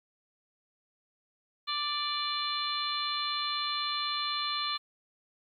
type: harmonic tone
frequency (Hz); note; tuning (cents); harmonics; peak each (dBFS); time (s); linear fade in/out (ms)
588; D5; +2; 2 / 3 / 4 / 5 / 6 / 7; -34 / -44 / -41 / -40 / -36 / -35; 1.67-4.78; 20
effects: 11-bit